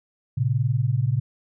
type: tone pair together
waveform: sine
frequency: 113.6 / 134.43 Hz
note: A#2 / C3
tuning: -44 / +47 cents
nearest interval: minor third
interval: 291 cents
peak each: -22 dBFS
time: 0.37-1.2 s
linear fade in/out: 10 ms
effects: none